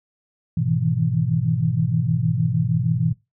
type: chord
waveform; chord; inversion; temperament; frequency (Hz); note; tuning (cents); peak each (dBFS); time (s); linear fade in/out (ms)
sine; E major seventh; first; equal with one note detuned; 103.83 / 123.47 / 158.37 / 164.81; G#2 / B2 / D#3 / E3; 0 / 0 / +31 / 0; -27 / -22 / -24 / -23; 0.57-3.13; 5
effects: noise-tail reverb RT60 0.2 s tail -18 dB re dry